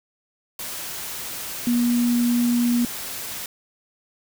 sine tone in noise, 240 Hz, B3, 49 cents flat, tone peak -17 dBFS, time 1.67-2.85 s, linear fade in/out 2 ms, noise white, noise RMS -32 dBFS, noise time 0.59-3.46 s, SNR +12 dB, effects none

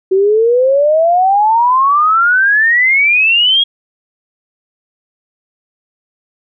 sine exponential sweep, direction up, 372.8 to 3322 Hz, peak -7 dBFS, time 0.11-3.64 s, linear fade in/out 10 ms, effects none

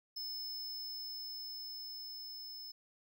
square tone with level ramp, 5230 Hz, E8, 15 cents flat, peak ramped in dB -40 to -46 dBFS, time 0.16-2.72 s, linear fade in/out 10 ms, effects none

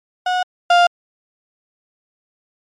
35% pulse tone pair in turn, 730 / 700.6 Hz, F#5 / F5, -24 / +5 cents, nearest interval minor second, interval 71 cents, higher first, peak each -14 / -7 dBFS, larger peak second, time 0.26-0.43 / 0.7-0.87 s, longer neither, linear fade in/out 5 ms, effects low-pass 4000 Hz 12 dB/octave + MP3 96 kbps

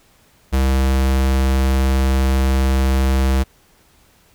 square tone, 66.2 Hz, C2, 21 cents sharp, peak -14 dBFS, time 0.52-3.44 s, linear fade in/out 20 ms, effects pink hiss -54 dBFS RMS until 4.34 s

